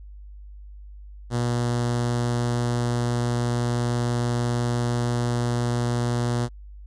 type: tone with notch filter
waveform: sawtooth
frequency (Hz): 120.4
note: B2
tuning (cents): -44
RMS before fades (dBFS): -24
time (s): 1.3-6.49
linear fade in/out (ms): 50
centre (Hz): 2400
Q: 1.5
effects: added 50 Hz sine -39 dBFS peak until 6.86 s + resampled to 22050 Hz